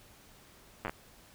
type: slowing click train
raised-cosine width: 0.5 ms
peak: -20 dBFS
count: 5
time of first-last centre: 0.85-0.895 s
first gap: 9 ms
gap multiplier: 1.15
effects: pink hiss -58 dBFS RMS until 1.34 s